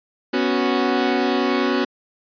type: chord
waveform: sawtooth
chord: B suspended second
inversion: none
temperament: equal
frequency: 246.9 / 277.2 / 370 Hz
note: B3 / C#4 / F#4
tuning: 0 / 0 / 0 cents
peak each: -18 dBFS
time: 0.33-1.85 s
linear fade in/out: 10 ms
effects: resampled to 11025 Hz